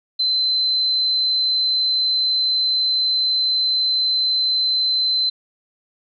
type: tone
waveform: sine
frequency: 4066 Hz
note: B7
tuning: 50 cents sharp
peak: -16 dBFS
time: 0.19-5.3 s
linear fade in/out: 10 ms
effects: none